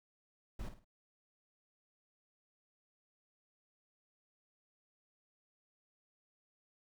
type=noise with echo; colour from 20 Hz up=brown; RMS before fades=-42 dBFS; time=0.59-0.69 s; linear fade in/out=5 ms; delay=52 ms; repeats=3; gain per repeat=-9 dB; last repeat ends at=0.846 s; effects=none